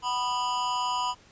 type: tone with amplitude modulation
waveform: square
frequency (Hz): 987.8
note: B5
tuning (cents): 0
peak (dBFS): -23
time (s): 0.02-1.15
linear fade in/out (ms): 50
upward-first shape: sine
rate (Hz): 242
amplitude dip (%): 80
effects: pink hiss -56 dBFS RMS until 1.31 s + resampled to 16000 Hz